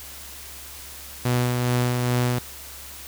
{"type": "tone with tremolo", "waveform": "sawtooth", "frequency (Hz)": 123.2, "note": "B2", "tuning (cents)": -4, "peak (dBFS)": -15, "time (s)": [1.25, 2.39], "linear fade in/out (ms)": 5, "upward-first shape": "sine", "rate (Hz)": 2.4, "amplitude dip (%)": 30, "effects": ["added 69 Hz sine -46 dBFS peak until 3.07 s", "white hiss -40 dBFS RMS until 3.07 s"]}